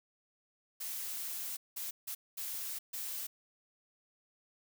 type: noise bursts at uneven times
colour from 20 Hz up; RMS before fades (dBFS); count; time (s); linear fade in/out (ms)
blue; -40; 5; 0.8-1.57 / 1.76-1.91 / 2.07-2.15 / 2.37-2.79 / 2.93-3.27; 10
effects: none